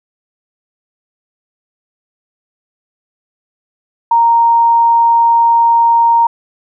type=tone; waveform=sine; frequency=930 Hz; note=A#5; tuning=4 cents flat; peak=-6 dBFS; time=4.11-6.27 s; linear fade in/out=5 ms; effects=none